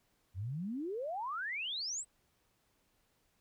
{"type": "exponential sweep", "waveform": "sine", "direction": "up", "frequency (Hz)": [84.7, 8372], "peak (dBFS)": -36, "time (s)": [0.34, 2.05], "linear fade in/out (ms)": 50, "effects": ["pink hiss -75 dBFS RMS until 3.4 s"]}